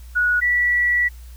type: tone pair in turn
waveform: sine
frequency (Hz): 1461 / 1950.2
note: F#6 / B6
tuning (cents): -22 / -22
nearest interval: perfect fourth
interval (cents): 500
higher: second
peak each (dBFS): -15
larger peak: neither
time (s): 0.15-0.41 / 0.41-1.09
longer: second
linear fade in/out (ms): 20
effects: added 60 Hz sine -36 dBFS peak until 1.36 s + white hiss -52 dBFS RMS until 1.36 s